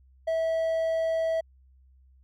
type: tone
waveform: triangle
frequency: 651 Hz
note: E5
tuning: 22 cents flat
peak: -22 dBFS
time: 0.27-1.41 s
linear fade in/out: 10 ms
effects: added 65 Hz sine -55 dBFS peak until 2.23 s

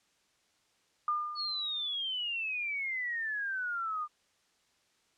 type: tone with exponential decay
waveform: sine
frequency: 1207 Hz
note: D6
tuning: 47 cents sharp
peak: -26 dBFS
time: 1.08-1.96 s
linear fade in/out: 2 ms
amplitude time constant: 190 ms
type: exponential sweep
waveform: sine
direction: down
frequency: 4435 to 1196 Hz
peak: -32 dBFS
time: 1.35-4.08 s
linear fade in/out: 50 ms
effects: white hiss -71 dBFS RMS until 5.17 s + low-pass 7000 Hz 12 dB/octave

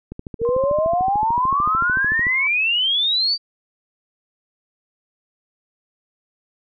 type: click train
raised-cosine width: 3 ms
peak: -18 dBFS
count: 30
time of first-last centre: 0.12-2.268 s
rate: 13.5 Hz
type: exponential sweep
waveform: sine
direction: up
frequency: 449.5 to 4699 Hz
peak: -16 dBFS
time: 0.39-3.38 s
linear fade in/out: 50 ms
type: tone with tremolo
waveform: sine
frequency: 1046.5 Hz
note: C6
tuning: in tune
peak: -26 dBFS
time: 0.45-2.47 s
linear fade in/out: 0 ms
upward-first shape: sine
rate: 1 Hz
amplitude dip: 75%
effects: none

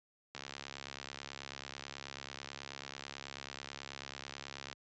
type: click train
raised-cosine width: 0.2 ms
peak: -25 dBFS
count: 304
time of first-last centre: 0.35-4.729 s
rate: 69.2 Hz
effects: high-pass 80 Hz 12 dB/octave + resampled to 16000 Hz

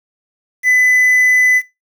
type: tone with quantisation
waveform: triangle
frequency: 2004 Hz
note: B6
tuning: 25 cents sharp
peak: -7 dBFS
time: 0.63-1.62 s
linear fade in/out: 50 ms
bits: 6
effects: noise-tail reverb RT60 0.2 s tail -17 dB re dry

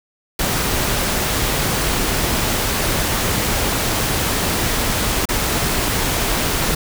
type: noise with dropouts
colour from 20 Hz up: pink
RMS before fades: -19 dBFS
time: 0.39-6.75 s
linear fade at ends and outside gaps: 5 ms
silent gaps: 5.255-5.288 s
effects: none

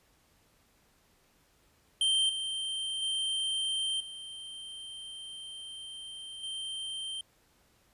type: tone with level steps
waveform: square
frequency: 3136 Hz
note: G7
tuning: in tune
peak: -25 / -33 / -30 / -42 / -36 dBFS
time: 2.01-7.21 s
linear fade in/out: 2 ms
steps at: 2.29 / 3.02 / 4 / 6.43 s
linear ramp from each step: 5 ms
effects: pink hiss -67 dBFS RMS until 7.93 s + resampled to 32000 Hz

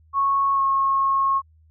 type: tone with pitch glide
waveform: sine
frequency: 1102 to 1088.1 Hz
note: C#6 to C#6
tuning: -11 to -33 cents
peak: -17 dBFS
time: 0.13-1.42 s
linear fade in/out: 50 ms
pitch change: -22 cents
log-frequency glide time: 0.54-0.61 s
effects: added 79 Hz sine -52 dBFS peak until 1.7 s

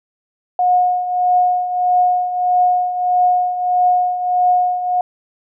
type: tone with tremolo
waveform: sine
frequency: 723 Hz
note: F#5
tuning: 40 cents flat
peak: -9 dBFS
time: 0.59-5.01 s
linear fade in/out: 2 ms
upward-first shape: triangle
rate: 1.6 Hz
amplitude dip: 70%
effects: none

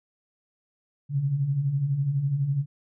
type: beating tone pair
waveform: sine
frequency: 129.9 / 141.9 Hz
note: C3 / C#3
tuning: -12 / +41 cents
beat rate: 12 Hz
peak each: -31 / -23 dBFS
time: 1.09-2.66 s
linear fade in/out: 50 ms
effects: none

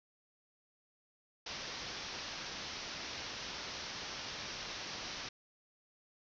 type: low-pass noise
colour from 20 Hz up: white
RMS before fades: -44 dBFS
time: 1.46-5.29 s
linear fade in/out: 5 ms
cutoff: 6000 Hz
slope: 96 dB/octave
effects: none

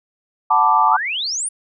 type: chord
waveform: sine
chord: B minor seventh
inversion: second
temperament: equal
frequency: 740 / 880 / 987.8 / 1174.7 Hz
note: F#5 / A5 / B5 / D6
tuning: 0 / 0 / 0 / 0 cents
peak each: -20 / -15 / -20 / -15 dBFS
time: 0.5-0.97 s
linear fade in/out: 10 ms
type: exponential sweep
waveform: sine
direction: up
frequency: 1046.5 to 9956 Hz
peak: -20 dBFS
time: 0.87-1.49 s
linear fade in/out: 10 ms
effects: none

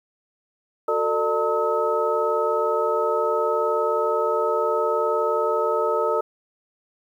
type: tone cluster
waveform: sine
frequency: 369.3 / 448.6 / 600 / 903 / 1283 Hz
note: F#4 / A4 / D5 / A5 / E6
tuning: -3 / +34 / +37 / +45 / -47 cents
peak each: -30 / -23 / -25 / -29 / -25 dBFS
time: 0.88-6.21 s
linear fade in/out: 5 ms
effects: 9-bit

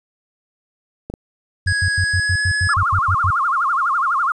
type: clicks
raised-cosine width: 2 ms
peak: -15 / -14 dBFS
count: 2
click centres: 1.1 / 1.139 s
type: tone bursts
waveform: sine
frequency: 92.5 Hz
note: F#2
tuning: in tune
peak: -16 dBFS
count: 11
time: 1.66-3.307 s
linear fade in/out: 5 ms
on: 67 ms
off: 91 ms
type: tone with pitch glide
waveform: square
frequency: 1661.2 to 1695.1 Hz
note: G#6 to G#6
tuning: 0 to +35 cents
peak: -18 dBFS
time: 1.67-2.74 s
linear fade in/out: 5 ms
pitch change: +35 cents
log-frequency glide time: 1.99-2.45 s
type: tone with vibrato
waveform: sine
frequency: 1226 Hz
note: D#6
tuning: 26 cents flat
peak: -15 dBFS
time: 2.69-4.32 s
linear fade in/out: 2 ms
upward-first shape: sine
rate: 12 Hz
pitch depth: 260 cents each way
effects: resampled to 22050 Hz + 8-bit

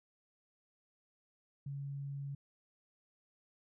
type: tone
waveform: sine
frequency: 140 Hz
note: C#3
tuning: 18 cents sharp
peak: -39 dBFS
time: 1.66-2.35 s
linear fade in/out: 5 ms
effects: none

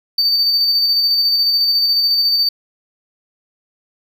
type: tone with tremolo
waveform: triangle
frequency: 4590 Hz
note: D8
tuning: 40 cents flat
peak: -10 dBFS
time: 0.18-2.49 s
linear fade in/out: 5 ms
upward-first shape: square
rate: 14 Hz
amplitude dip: 25%
effects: none

